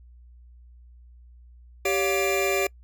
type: tone cluster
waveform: square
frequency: 390.5 / 565 / 707 / 2375 Hz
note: G4 / C#5 / F5 / D7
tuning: -7 / +33 / +21 / +19 cents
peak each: -26 / -29 / -32 / -28 dBFS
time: 1.85-2.67 s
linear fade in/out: 5 ms
effects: noise-tail reverb RT60 0.1 s tail -26 dB re dry + added 60 Hz sine -47 dBFS peak until 2.83 s